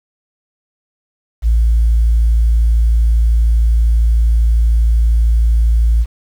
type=tone; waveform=sine; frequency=56.4 Hz; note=A1; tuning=44 cents sharp; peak=-7 dBFS; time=1.42-6.06 s; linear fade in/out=50 ms; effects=tanh soft clip ceiling -5 dBFS + 7-bit